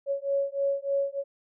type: beating tone pair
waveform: sine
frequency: 554.4 / 557.7 Hz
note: C#5 / C#5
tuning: 0 / +10 cents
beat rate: 3.3 Hz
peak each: -28 dBFS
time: 0.06-1.24 s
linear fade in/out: 50 ms
effects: none